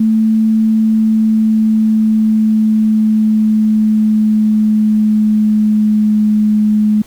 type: tone with pitch glide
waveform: sine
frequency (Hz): 220 to 212.4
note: A3 to G#3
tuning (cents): 0 to +39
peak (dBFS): -8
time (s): 0-7.02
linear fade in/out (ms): 5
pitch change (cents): -61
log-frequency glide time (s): 0.65-6.43
effects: pink hiss -43 dBFS RMS until 7.06 s